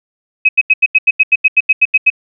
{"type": "tone bursts", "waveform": "sine", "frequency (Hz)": 2543, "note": "D#7", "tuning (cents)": 37, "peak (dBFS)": -4, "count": 14, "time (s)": [0.45, 2.102], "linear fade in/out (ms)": 10, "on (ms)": 40, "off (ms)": 84, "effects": []}